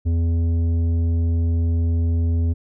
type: tone with tanh clipping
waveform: sine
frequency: 83.6 Hz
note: E2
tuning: 25 cents sharp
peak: -18 dBFS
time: 0.05-2.54 s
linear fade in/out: 20 ms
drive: 9 dB
effects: none